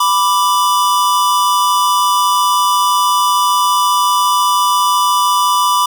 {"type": "tone pair together", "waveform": "square", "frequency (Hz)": [989.1, 1174.7], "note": ["B5", "D6"], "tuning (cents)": [2, 0], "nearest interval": "minor third", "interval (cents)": 298, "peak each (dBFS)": -14, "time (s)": [0, 5.86], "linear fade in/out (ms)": 5, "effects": ["7-bit"]}